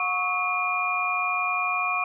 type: tone cluster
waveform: sine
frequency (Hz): 724 / 1111 / 1283 / 2421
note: F#5 / C#6 / E6 / D#7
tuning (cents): -38 / +4 / -47 / -48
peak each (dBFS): -31 / -27 / -34 / -26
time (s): 0-2.04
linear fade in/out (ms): 2
effects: none